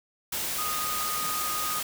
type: tone in noise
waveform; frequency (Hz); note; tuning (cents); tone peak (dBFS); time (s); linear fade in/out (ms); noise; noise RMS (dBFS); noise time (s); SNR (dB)
sine; 1239; D#6; -8; -31; 0.58-1.8; 5; white; -31; 0.32-1.83; -3
effects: none